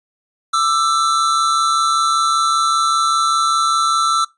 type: tone pair together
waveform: square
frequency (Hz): 1184.9 / 1330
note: D6 / E6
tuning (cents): +15 / +15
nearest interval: major second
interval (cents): 200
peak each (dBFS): -21 / -15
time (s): 0.53-4.25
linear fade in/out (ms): 10
effects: noise-tail reverb RT60 0.2 s tail -22 dB re dry + resampled to 22050 Hz